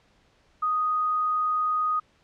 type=tone; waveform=sine; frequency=1244.5 Hz; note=D#6; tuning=in tune; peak=-22 dBFS; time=0.62-2 s; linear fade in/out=10 ms; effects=pink hiss -63 dBFS RMS until 2.23 s + low-pass 5000 Hz 12 dB/octave